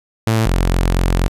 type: tone pair in turn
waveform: sawtooth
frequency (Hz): 111.5 / 44.25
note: A2 / F1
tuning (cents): +23 / +23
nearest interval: octave + major third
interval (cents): 1600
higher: first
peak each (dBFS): -9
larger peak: neither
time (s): 0.27-0.46 / 0.46-1.28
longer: second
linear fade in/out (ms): 0
effects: resampled to 32000 Hz